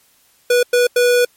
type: tone bursts at uneven times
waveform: square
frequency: 488.4 Hz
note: B4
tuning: 19 cents flat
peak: -11 dBFS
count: 3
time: 0.5-0.63 / 0.73-0.87 / 0.96-1.25 s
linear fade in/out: 5 ms
effects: white hiss -55 dBFS RMS until 1.36 s + MP3 64 kbps